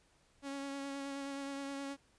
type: tone with vibrato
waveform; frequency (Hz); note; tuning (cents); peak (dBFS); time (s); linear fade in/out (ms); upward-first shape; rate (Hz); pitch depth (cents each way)
sawtooth; 277.2; C#4; 0; -36; 0.42-1.97; 50; sine; 9.5; 18
effects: pink hiss -70 dBFS RMS until 2.18 s + resampled to 22050 Hz